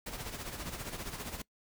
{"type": "noise with tremolo", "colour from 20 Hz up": "pink", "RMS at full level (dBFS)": -39, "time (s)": [0.06, 1.42], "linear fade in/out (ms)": 5, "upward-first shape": "sine", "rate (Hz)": 15, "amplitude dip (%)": 60, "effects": ["noise-tail reverb RT60 0.1 s tail -22 dB re dry"]}